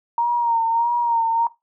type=tone with vibrato; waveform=sine; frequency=932.3 Hz; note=A#5; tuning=in tune; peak=-16 dBFS; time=0.18-1.47 s; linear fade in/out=2 ms; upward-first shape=sine; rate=1.6 Hz; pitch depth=45 cents each way; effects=noise-tail reverb RT60 0.2 s tail -18 dB re dry